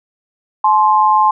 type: tone pair together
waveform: sine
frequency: 857 / 1050.2 Hz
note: A5 / C6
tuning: -46 / +6 cents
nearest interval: major third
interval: 352 cents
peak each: -11 dBFS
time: 0.64-1.31 s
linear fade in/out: 5 ms
effects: none